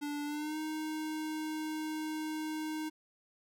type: tone with pitch glide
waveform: square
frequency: 291.8 to 310.9 Hz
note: D4 to D#4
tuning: -11 to -1 cents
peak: -36 dBFS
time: 0.01-2.9 s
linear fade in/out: 20 ms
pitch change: +110 cents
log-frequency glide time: 0.25-0.58 s
effects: none